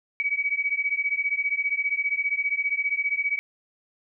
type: beating tone pair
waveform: sine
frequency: 2263 / 2278 Hz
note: C#7 / C#7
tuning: +35 / +47 cents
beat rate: 15 Hz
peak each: -26 dBFS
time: 0.2-3.39 s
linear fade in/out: 0 ms
effects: none